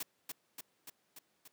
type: noise with echo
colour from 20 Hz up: white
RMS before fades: -39 dBFS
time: 0-0.03 s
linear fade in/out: 5 ms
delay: 290 ms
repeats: 5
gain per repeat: -3 dB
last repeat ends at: 1.48 s
effects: pink hiss -75 dBFS RMS until 1.52 s + high-pass 200 Hz 12 dB/octave